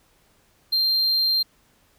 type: tone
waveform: triangle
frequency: 4174 Hz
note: C8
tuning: 5 cents flat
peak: -17 dBFS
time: 0.72-1.43 s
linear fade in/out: 10 ms
effects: pink hiss -61 dBFS RMS until 1.98 s